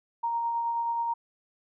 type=tone with tremolo; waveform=sine; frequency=932.3 Hz; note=A#5; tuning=in tune; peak=-25 dBFS; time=0.23-1.14 s; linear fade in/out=10 ms; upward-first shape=sine; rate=9.4 Hz; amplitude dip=25%; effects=none